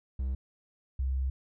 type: tone pair in turn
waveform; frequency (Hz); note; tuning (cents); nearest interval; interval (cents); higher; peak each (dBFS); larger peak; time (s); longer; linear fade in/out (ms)
triangle / sine; 65.41 / 65.86; C2 / C2; 0 / +12; unison; 12; second; -27; neither; 0.19-0.35 / 0.99-1.3; second; 5
effects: none